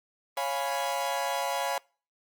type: chord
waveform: 40% pulse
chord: C# dominant seventh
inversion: none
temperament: equal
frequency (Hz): 554.4 / 698.5 / 830.6 / 987.8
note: C#5 / E#5 / G#5 / B5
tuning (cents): 0 / 0 / 0 / 0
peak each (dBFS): -33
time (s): 0.37-1.78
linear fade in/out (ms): 2
effects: noise-tail reverb RT60 0.4 s tail -26 dB re dry + Opus 48 kbps